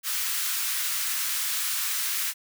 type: high-pass noise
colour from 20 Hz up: white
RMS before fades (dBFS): -28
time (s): 0.03-2.34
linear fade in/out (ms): 50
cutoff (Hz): 1200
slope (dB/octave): 24
effects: none